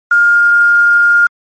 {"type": "tone with quantisation", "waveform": "sine", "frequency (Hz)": 1412, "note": "F6", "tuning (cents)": 19, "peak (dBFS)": -5, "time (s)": [0.11, 1.27], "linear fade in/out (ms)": 5, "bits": 5, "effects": ["MP3 32 kbps"]}